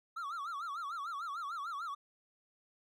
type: tone with vibrato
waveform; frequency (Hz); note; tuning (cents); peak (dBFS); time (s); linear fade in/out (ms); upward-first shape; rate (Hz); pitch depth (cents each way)
triangle; 1244.5; D#6; 0; -36; 0.16-1.95; 10; sine; 6.7; 200
effects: none